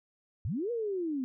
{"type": "linear two-way sweep", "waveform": "sine", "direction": "up then down", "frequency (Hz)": [74.1, 487.6, 247.5], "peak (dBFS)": -30, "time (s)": [0.45, 1.24], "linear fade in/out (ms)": 0, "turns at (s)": 0.71, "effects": []}